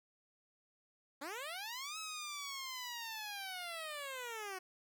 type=linear two-way sweep; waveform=10% pulse; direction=up then down; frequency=261.6 to 1298 to 363.9 Hz; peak=-34 dBFS; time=1.21-4.59 s; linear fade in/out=10 ms; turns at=1.98 s; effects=none